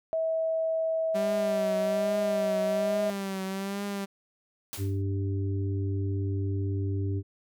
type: tone with pitch glide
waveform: sine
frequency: 647 to 634.4 Hz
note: E5 to D#5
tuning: -32 to +33 cents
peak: -25 dBFS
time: 0.13-3.1 s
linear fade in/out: 0 ms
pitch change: -35 cents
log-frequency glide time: 1.06-1.9 s
type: tone with vibrato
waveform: sawtooth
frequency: 196 Hz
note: G3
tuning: in tune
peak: -27 dBFS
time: 1.14-4.06 s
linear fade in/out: 20 ms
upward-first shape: triangle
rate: 1.2 Hz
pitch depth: 59 cents each way
type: noise with exponential decay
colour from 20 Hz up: white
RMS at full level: -35 dBFS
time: 4.73-5.02 s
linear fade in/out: 0 ms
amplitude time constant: 61 ms
type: harmonic tone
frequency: 98 Hz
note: G2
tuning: in tune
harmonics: 1 / 3 / 4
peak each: -27 / -36 / -38 dBFS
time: 4.77-7.23 s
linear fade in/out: 50 ms
effects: none